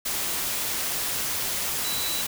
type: tone in noise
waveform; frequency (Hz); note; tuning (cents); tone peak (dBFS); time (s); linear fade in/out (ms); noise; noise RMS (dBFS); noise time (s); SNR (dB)
sine; 3951; B7; 0; -31; 1.84-2.22; 10; white; -28; 0.05-2.27; -6
effects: none